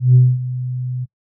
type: tone with ADSR envelope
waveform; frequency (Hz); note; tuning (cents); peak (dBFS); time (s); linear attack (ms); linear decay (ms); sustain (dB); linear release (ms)
sine; 126.1; B2; +36; -4; 0-1.06; 150; 230; -16; 26
effects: noise-tail reverb RT60 0.1 s tail -24 dB re dry + tanh soft clip ceiling -2 dBFS